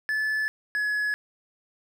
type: tone pair in turn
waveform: triangle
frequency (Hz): 1733 / 1693.4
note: A6 / G#6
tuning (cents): -27 / +33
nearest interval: unison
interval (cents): 40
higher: first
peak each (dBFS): -22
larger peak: neither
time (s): 0.09-0.48 / 0.75-1.14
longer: neither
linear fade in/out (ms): 0
effects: none